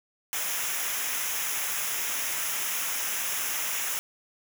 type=noise with comb filter; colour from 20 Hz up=white; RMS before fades=-30 dBFS; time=0.33-3.99 s; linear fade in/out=0 ms; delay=0.23 ms; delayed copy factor=-0.7; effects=none